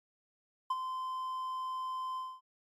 triangle tone with ADSR envelope, 1033 Hz, C6, 22 cents flat, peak -25 dBFS, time 0.7-2.41 s, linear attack 7 ms, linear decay 37 ms, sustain -8 dB, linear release 240 ms, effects MP3 96 kbps

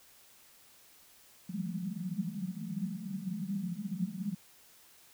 pink band-pass noise, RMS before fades -37 dBFS, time 1.49-4.35 s, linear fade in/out 5 ms, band 170 to 210 Hz, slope 96 dB/octave, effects white hiss -60 dBFS RMS until 5.13 s

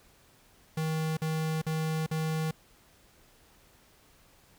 square tone bursts, 158.3 Hz, D#3, 30 cents sharp, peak -29 dBFS, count 4, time 0.77-2.511 s, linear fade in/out 5 ms, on 400 ms, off 47 ms, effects pink hiss -61 dBFS RMS until 4.58 s

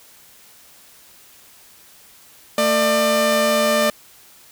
sawtooth tone pair together, 224 / 598 Hz, A3 / D5, +31 / +31 cents, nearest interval octave + perfect fourth, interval 1700 cents, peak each -18 / -12 dBFS, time 2.58-3.9 s, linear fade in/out 2 ms, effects white hiss -48 dBFS RMS until 4.51 s

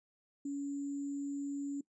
sine tone with sample-and-hold, 281.6 Hz, C#4, 27 cents sharp, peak -35 dBFS, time 0.45-1.81 s, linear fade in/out 5 ms, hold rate 7350 Hz, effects noise-tail reverb RT60 0.1 s tail -20 dB re dry + resampled to 22050 Hz

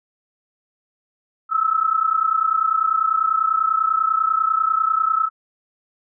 sine tone pair together, 1288.4 / 1318.5 Hz, E6 / E6, -40 / 0 cents, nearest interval unison, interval 40 cents, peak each -19 dBFS, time 1.49-5.3 s, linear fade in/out 50 ms, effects none

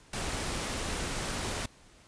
pink noise, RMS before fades -34 dBFS, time 0.13-1.66 s, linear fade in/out 5 ms, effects pink hiss -58 dBFS RMS until 2.07 s + resampled to 22050 Hz

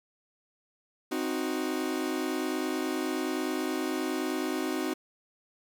40% pulse chord, C diminished, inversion none, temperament equal, 261.6 / 311.1 / 370 Hz, C4 / Eb4 / Gb4, 0 / 0 / 0 cents, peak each -33 / -32 / -33 dBFS, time 1.11-4.94 s, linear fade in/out 10 ms, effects 11-bit

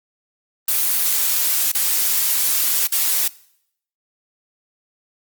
blue noise with dropouts, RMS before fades -18 dBFS, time 0.68-3.28 s, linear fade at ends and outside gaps 5 ms, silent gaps 1.718-1.748 / 2.871-2.92 s, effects noise-tail reverb RT60 0.7 s tail -21 dB re dry + Opus 24 kbps

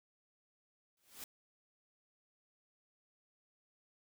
white noise with exponential growth, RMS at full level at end -44 dBFS, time 0.97-1.24 s, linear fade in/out 2 ms, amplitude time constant 58 ms, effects none

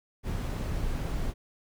brown noise, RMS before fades -31 dBFS, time 0.23-1.34 s, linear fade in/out 50 ms, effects none

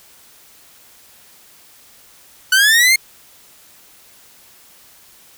sawtooth linear sweep, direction up, 1480 to 2157 Hz, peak -6 dBFS, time 2.52-2.96 s, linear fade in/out 5 ms, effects white hiss -47 dBFS RMS until 5.37 s

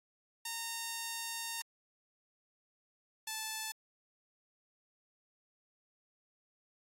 5% pulse tone pair in turn, 920 / 875.7 Hz, A#5 / A5, -23 / -8 cents, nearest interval minor second, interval 85 cents, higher first, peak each -26 dBFS, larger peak neither, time 0.45-1.62 / 3.27-3.72 s, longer first, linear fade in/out 5 ms, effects AAC 48 kbps

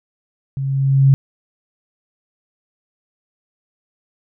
sine tone with level ramp, 136.1 Hz, C#3, 31 cents flat, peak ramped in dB -20 to -6 dBFS, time 0.57-1.14 s, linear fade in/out 0 ms, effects none

